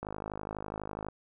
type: click train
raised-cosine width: 1 ms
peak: -23 dBFS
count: 56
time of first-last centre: 0.03-1.086 s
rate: 52.1 Hz
effects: none